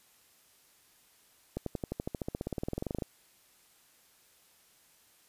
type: accelerating click train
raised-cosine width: 2 ms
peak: -20 dBFS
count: 25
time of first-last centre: 1.57-3.022 s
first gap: 93 ms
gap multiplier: 0.96
effects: white hiss -64 dBFS RMS until 5.28 s + resampled to 32000 Hz